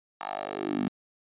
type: tone with high-pass filter sweep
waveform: 10% pulse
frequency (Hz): 50.1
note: G1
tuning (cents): +38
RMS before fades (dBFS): -32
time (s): 0.21-0.88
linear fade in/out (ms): 0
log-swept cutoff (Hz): 940 to 210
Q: 3.8
effects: resampled to 8000 Hz